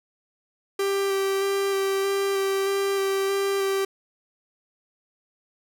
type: tone with vibrato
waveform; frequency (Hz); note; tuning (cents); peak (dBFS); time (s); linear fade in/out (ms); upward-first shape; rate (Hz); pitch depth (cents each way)
45% pulse; 392; G4; 0; -22; 0.79-3.85; 5; square; 1.6; 10
effects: none